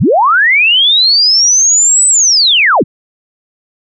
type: linear two-way sweep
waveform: sine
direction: up then down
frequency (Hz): 67.3 to 8100 to 71.5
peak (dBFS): -5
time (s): 0-2.84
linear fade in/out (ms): 20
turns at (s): 2.07
effects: none